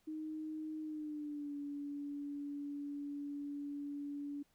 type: tone with pitch glide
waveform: sine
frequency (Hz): 311.1 to 286.9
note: D#4 to D4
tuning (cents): 0 to -40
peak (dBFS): -40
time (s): 0.07-4.43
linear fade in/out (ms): 10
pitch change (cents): -140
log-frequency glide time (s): 0.81-1.55
effects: pink hiss -75 dBFS RMS until 4.54 s